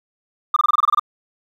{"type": "tone bursts", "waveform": "sine", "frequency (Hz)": 1200, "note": "D6", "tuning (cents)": 37, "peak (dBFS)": -9, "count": 10, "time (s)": [0.54, 0.996], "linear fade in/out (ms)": 5, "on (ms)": 24, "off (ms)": 24, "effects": ["tanh soft clip ceiling -10 dBFS", "8-bit"]}